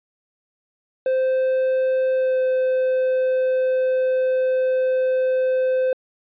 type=tone with pitch glide; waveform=triangle; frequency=520 to 515.8 Hz; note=C5 to C5; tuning=-11 to -25 cents; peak=-15 dBFS; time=1.06-5.93 s; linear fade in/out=2 ms; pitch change=-14 cents; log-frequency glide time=2.14-2.4 s; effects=resampled to 8000 Hz